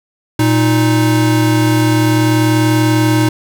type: tone pair together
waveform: square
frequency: 117.3 / 311.5 Hz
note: A#2 / D#4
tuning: +11 / +2 cents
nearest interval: octave + perfect fourth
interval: 1691 cents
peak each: -13 dBFS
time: 0.39-3.29 s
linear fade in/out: 5 ms
effects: none